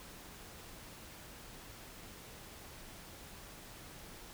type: silence
effects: pink hiss -52 dBFS RMS until 4.33 s